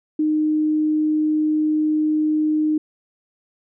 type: tone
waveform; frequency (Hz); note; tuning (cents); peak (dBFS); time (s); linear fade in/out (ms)
sine; 307.3; D#4; -21; -16; 0.19-2.78; 5
effects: none